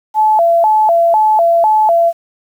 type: tone with vibrato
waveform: sine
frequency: 764 Hz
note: G5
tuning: 45 cents flat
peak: -7 dBFS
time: 0.14-2.13 s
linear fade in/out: 50 ms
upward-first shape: square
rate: 2 Hz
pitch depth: 210 cents each way
effects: 7-bit